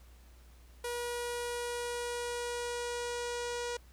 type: tone with low-pass filter sweep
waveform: sawtooth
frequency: 481.2 Hz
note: B4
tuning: 45 cents flat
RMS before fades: -37 dBFS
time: 0.84-3.77 s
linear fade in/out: 5 ms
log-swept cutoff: 11000 to 7300 Hz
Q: 1.7
effects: added 60 Hz sine -54 dBFS peak until 3.92 s + pink hiss -64 dBFS RMS until 3.92 s